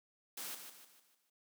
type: noise with echo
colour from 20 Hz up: white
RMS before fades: -44 dBFS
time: 0.37-0.55 s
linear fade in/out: 5 ms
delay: 150 ms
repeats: 5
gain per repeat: -7 dB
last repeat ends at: 1.3 s
effects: high-pass 200 Hz 12 dB/octave